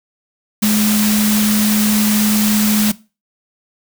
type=tone in noise; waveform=sine; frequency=211.5 Hz; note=G#3; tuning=32 cents sharp; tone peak=-12 dBFS; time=0.62-2.92 s; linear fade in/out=10 ms; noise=white; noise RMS=-19 dBFS; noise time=0.62-2.92 s; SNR=+4 dB; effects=noise-tail reverb RT60 0.3 s tail -19 dB re dry

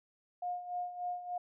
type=tone with tremolo; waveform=sine; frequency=714 Hz; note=F5; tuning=38 cents sharp; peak=-33 dBFS; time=0.42-1.38 s; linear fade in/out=5 ms; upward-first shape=sine; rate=3.4 Hz; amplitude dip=70%; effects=none

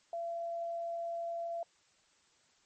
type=tone; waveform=sine; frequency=678 Hz; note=E5; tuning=49 cents sharp; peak=-35 dBFS; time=0.13-1.63 s; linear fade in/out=2 ms; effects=white hiss -69 dBFS RMS until 2.65 s + MP3 32 kbps

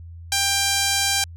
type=tone with band-pass filter; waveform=sawtooth; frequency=792 Hz; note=G5; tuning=18 cents sharp; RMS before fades=-21 dBFS; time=0.32-1.24 s; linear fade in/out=2 ms; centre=6400 Hz; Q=0.93; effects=added 84 Hz sine -36 dBFS peak until 1.36 s

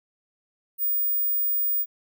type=tone; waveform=sine; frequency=15000 Hz; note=A#9; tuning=10 cents sharp; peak=-21 dBFS; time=0.78-1.86 s; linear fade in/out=50 ms; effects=none

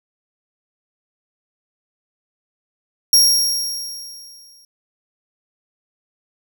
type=tone with exponential decay; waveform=sawtooth; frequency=5588 Hz; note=F8; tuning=in tune; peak=-5 dBFS; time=3.13-4.65 s; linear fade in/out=2 ms; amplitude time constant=330 ms; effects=none

